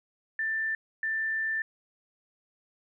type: tone bursts at uneven times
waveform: sine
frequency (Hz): 1776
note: A6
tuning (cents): +16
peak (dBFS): -27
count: 2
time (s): 0.39-0.75 / 1.03-1.62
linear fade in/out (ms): 2
effects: none